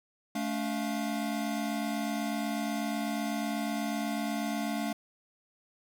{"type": "tone cluster", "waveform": "square", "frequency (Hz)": [217.3, 285.4, 700], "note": ["A3", "D4", "F5"], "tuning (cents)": [-21, -49, 4], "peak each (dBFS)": [-34, -36, -38], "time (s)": [0.35, 4.93], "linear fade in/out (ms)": 5, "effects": []}